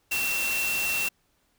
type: tone in noise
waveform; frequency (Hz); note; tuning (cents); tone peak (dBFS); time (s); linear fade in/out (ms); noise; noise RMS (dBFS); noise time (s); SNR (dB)
sine; 2710; E7; +47; -26; 0.11-1.09; 10; white; -31; 0.11-1.09; +2
effects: pink hiss -69 dBFS RMS until 1.58 s